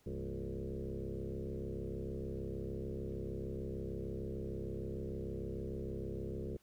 sine tone with frequency modulation, 150.2 Hz, D3, 39 cents sharp, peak -38 dBFS, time 0.06-6.57 s, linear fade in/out 5 ms, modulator 66.6 Hz, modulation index 4.9, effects pink hiss -71 dBFS RMS until 6.62 s

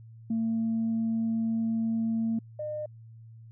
sine tone pair in turn, 225.7 / 606.2 Hz, A3 / D#5, +44 / -45 cents, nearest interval octave + perfect fourth, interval 1711 cents, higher second, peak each -24 / -31 dBFS, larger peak first, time 0.3-2.39 / 2.59-2.86 s, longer first, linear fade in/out 5 ms, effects tanh soft clip ceiling -22 dBFS + added 113 Hz sine -46 dBFS peak until 3.51 s

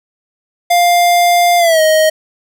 square tone with pitch glide, 700 to 627.2 Hz, F5 to D#5, +4 to +14 cents, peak -8 dBFS, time 0.7-2.1 s, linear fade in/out 10 ms, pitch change -190 cents, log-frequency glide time 1.58-1.81 s, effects none

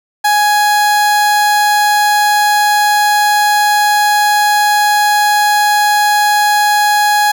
30% pulse tone, 833 Hz, G#5, 5 cents sharp, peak -6 dBFS, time 0.24-7.32 s, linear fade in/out 10 ms, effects none

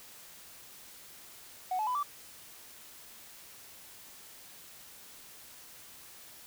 triangle tone with pitch steps, 740 / 859.9 / 999.3 / 1161.2 Hz, F#5 / A5 / B5 / D6, 0 / -40 / +20 / -20 cents, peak -26 dBFS, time 1.71-2.03 s, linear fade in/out 5 ms, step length 80 ms, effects tanh soft clip ceiling -26 dBFS + white hiss -52 dBFS RMS until 6.46 s

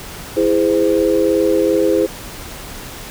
sine chord, E augmented, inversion none, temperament just, 329.6 / 412 / 515 Hz, E4 / G#4 / B#4, 0 / -14 / -28 cents, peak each -16 dBFS, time 0.36-2.07 s, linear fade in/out 20 ms, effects pink hiss -32 dBFS RMS until 3.1 s

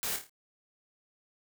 white noise with echo, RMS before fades -34 dBFS, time 0.03-0.16 s, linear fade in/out 0 ms, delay 27 ms, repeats 5, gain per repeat -6 dB, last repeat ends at 0.295 s, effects none

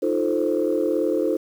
sine chord, F dominant seventh, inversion third, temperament equal, 311.1 / 349.2 / 440 / 523.3 Hz, Eb4 / F4 / A4 / C5, 0 / 0 / 0 / 0 cents, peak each -24 dBFS, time 0.02-1.37 s, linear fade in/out 10 ms, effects tanh soft clip ceiling -11 dBFS + 8-bit

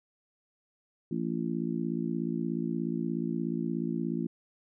harmonic tone, 56.8 Hz, A#1, 44 cents flat, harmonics 3 / 4 / 5 / 6, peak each -34 / -33 / -36 / -36 dBFS, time 1.11-4.27 s, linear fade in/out 5 ms, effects none

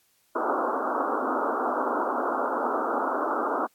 white band-pass noise, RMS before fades -27 dBFS, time 0.35-3.67 s, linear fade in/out 10 ms, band 240 to 1400 Hz, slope 96 dB/octave, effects white hiss -66 dBFS RMS until 3.74 s + AAC 64 kbps

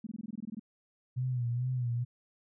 sine tone bursts, 216.9 Hz, A3, 25 cents flat, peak -36 dBFS, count 12, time 0.04-0.596 s, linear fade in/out 5 ms, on 28 ms, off 20 ms
sine tone with vibrato, 123.47 Hz, B2, in tune, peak -29 dBFS, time 1.16-2.05 s, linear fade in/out 20 ms, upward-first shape sine, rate 2.3 Hz, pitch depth 70 cents each way
effects none

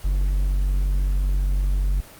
triangle tone, 47.31 Hz, F#1, 39 cents sharp, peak -16 dBFS, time 0.04-2.01 s, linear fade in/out 10 ms, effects pink hiss -44 dBFS RMS until 2.19 s + Opus 24 kbps

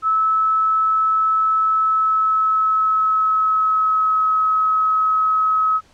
sine tone with pitch glide, 1302 to 1281.1 Hz, E6 to E6, -22 to -50 cents, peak -14 dBFS, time 0.02-5.81 s, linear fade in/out 50 ms, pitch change -28 cents, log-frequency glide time 1.69-4.29 s, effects pink hiss -53 dBFS RMS until 5.93 s + low-pass 7000 Hz 12 dB/octave

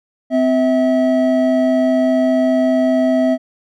triangle tone pair together, 257.1 / 647.9 Hz, C4 / E5, -30 / -30 cents, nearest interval octave + major third, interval 1600 cents, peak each -12 / -13 dBFS, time 0.3-3.38 s, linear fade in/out 50 ms, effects none

